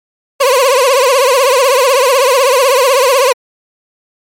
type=tone with vibrato; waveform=30% pulse; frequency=523.3 Hz; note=C5; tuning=in tune; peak=-4 dBFS; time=0.4-3.33 s; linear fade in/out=10 ms; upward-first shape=triangle; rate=16 Hz; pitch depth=170 cents each way; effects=MP3 64 kbps